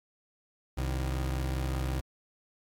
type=tone pair together; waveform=30% pulse; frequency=65.4 / 155.56 Hz; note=C2 / D#3; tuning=0 / 0 cents; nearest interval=octave + minor third; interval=1500 cents; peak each=-27 / -38 dBFS; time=0.77-2.01 s; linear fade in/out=10 ms; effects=AAC 64 kbps